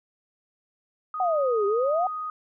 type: tone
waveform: sine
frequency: 1246 Hz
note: D#6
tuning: 2 cents sharp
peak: -29 dBFS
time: 1.14-2.3 s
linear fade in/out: 2 ms
type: exponential two-way sweep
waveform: sine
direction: down then up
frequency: 766 to 392 to 766 Hz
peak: -21 dBFS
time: 1.2-2.07 s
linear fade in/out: 2 ms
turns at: 1.66 s
effects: none